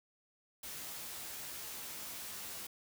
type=noise with comb filter; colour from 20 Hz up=white; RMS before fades=-45 dBFS; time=0.63-2.67 s; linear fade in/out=5 ms; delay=15 ms; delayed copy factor=+0.7; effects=none